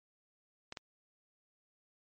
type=clicks; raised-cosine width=0.2 ms; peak=-25 dBFS; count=2; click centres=0.724 / 0.772 s; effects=MP3 32 kbps